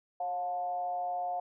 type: tone with frequency modulation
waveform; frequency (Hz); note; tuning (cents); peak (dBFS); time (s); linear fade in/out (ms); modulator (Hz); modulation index
sine; 714; F5; +38; -31; 0.2-1.4; 5; 169; 0.5
effects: none